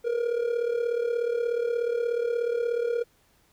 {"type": "tone with amplitude modulation", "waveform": "triangle", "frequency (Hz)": 473, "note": "A#4", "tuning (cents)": 25, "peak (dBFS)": -19, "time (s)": [0.04, 3.04], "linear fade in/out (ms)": 20, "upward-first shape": "sine", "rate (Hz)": 36.7, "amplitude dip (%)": 70, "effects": ["pink hiss -64 dBFS RMS until 3.52 s"]}